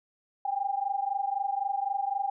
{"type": "tone pair together", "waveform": "sine", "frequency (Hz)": [784, 807.9], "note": ["G5", "G#5"], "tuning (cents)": [0, -48], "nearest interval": "minor second", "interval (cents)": 52, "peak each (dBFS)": [-30, -30], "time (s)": [0.45, 2.3], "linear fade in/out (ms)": 5, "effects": []}